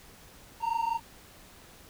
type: tone pair together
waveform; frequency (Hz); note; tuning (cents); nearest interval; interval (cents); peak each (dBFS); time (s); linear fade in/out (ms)
triangle; 907.3 / 932.3; A#5 / A#5; -47 / 0; unison; 47; -28; 0.6-1; 50
effects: pink hiss -53 dBFS RMS until 1.89 s